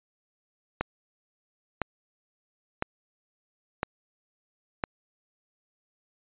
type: click train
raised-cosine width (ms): 0.5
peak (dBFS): -11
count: 5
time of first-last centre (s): 0.81-4.838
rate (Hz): 0.993
effects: resampled to 8000 Hz